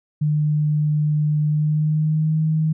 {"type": "tone with pitch glide", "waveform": "sine", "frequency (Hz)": [150.7, 157.1], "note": ["D3", "D#3"], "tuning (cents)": [45, 17], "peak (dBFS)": -16, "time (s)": [0.21, 2.73], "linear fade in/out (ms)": 10, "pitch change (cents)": 72, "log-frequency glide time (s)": [1.47, 2.39], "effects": []}